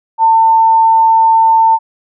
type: tone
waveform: sine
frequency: 898 Hz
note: A5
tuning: 35 cents sharp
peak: -5 dBFS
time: 0.18-1.79 s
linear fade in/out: 50 ms
effects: none